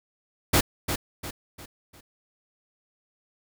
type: noise with echo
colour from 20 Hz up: pink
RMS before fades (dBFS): -19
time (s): 0.53-0.61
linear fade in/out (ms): 10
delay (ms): 350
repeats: 4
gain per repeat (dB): -8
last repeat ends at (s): 2.01
effects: none